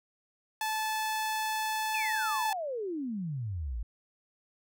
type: tone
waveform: sawtooth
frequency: 870 Hz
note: A5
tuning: 20 cents flat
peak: -26 dBFS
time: 0.61-2.53 s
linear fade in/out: 2 ms
type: exponential sweep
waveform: sine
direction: down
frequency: 2666 to 50.9 Hz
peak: -32 dBFS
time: 1.94-3.83 s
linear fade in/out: 5 ms
effects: none